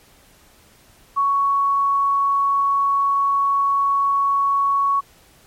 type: tone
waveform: sine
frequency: 1114 Hz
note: C#6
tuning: 8 cents sharp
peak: -15 dBFS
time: 1.16-5.01 s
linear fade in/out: 20 ms
effects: pink hiss -52 dBFS RMS until 5.46 s + MP3 64 kbps